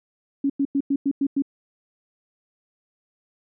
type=tone bursts; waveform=sine; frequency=277.8 Hz; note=C#4; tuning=4 cents sharp; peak=-18 dBFS; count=7; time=0.44-1.422 s; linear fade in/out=5 ms; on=58 ms; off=96 ms; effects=none